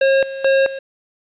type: tone with tremolo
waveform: square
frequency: 540 Hz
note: C#5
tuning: 45 cents flat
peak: -12 dBFS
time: 0.01-0.79 s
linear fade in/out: 5 ms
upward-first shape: square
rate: 2.3 Hz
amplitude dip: 80%
effects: resampled to 8000 Hz + 8-bit